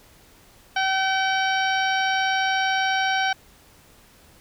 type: harmonic tone with a mistuned harmonic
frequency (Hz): 766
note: G5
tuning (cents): -40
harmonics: 1 / 2 / 3 / 4 / 5 / 6 / 7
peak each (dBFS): -23 / -24 / -30 / -30 / -35 / -38 / -35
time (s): 0.76-3.33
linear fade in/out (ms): 5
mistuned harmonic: 7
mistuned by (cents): +74
effects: pink hiss -53 dBFS RMS until 4.4 s